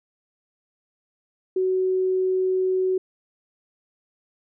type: tone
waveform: sine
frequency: 373.5 Hz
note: F#4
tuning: 16 cents sharp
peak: -19 dBFS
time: 1.56-2.98 s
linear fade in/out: 5 ms
effects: none